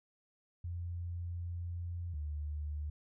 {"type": "tone pair in turn", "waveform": "sine", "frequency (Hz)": [86.7, 74.72], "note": ["F2", "D2"], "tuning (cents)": [-12, 30], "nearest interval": "minor third", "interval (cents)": 258, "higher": "first", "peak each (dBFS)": [-37, -36], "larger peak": "second", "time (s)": [[0.64, 2.14], [2.14, 2.9]], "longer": "first", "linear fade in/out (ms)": 5, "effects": []}